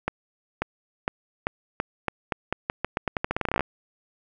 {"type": "accelerating click train", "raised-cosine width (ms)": 0.5, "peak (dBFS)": -9, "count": 25, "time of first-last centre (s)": [0.08, 3.607], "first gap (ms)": 540, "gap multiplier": 0.85, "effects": []}